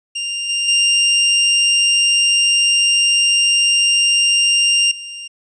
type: tone with level steps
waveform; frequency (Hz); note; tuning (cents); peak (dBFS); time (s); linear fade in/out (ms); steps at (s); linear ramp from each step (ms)
sawtooth; 2794; F7; 0; -17 / -13 / -8 / -25; 0.15-5.28; 10; 0.49 / 0.68 / 4.91; 5
effects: resampled to 22050 Hz